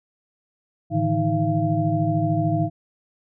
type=tone cluster; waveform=sine; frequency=108.7 / 148.7 / 162.1 / 316.5 / 683 Hz; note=A2 / D3 / E3 / D#4 / F5; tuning=-21 / +22 / -29 / +30 / -39 cents; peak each=-25 dBFS; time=0.9-2.7 s; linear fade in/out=50 ms; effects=none